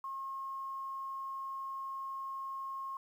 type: tone with quantisation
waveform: sine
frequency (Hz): 1078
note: C#6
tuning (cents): -49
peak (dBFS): -38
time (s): 0.04-2.97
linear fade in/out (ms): 2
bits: 11
effects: none